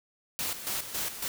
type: noise with tremolo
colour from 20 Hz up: white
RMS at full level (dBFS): -32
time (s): 0.39-1.28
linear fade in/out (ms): 0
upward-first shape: square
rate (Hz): 3.6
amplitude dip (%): 65
effects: none